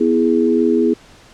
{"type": "chord", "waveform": "sine", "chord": "E major", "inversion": "second", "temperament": "equal", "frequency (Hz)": [246.9, 329.6, 415.3], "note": ["B3", "E4", "G#4"], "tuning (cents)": [0, 0, 0], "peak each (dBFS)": -16, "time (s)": [0, 0.94], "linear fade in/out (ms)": 10, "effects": ["pink hiss -45 dBFS RMS until 1.33 s", "low-pass 7000 Hz 12 dB/octave"]}